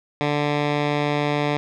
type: tone with low-pass filter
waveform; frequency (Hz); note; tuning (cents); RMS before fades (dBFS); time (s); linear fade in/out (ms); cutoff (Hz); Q
10% pulse; 146.83; D3; 0; -22; 0.21-1.57; 0; 3300; 1.2
effects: none